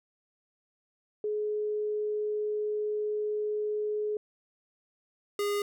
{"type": "tone pair in turn", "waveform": ["sine", "square"], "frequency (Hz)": [422.3, 409.3], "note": ["G#4", "G#4"], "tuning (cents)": [29, -25], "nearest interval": "minor second", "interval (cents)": 54, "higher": "first", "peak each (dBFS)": -28, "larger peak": "neither", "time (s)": [[1.24, 4.17], [5.39, 5.62]], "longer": "first", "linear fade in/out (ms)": 2, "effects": []}